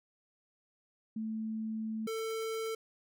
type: tone pair in turn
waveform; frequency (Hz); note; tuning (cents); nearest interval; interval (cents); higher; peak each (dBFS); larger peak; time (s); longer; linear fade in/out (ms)
sine / square; 220 / 445.8; A3 / A4; 0 / +23; octave; 1223; second; -34 / -35; first; 1.16-2.07 / 2.07-2.75; first; 5
effects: none